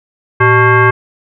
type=tone with frequency modulation; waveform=sine; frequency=611 Hz; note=D#5; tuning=32 cents flat; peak=-5 dBFS; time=0.4-0.91 s; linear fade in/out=10 ms; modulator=497 Hz; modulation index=2.6; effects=none